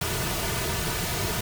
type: noise with comb filter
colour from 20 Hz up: pink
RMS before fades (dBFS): -28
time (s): 0.01-1.41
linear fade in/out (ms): 5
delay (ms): 3.7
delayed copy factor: -0.65
effects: none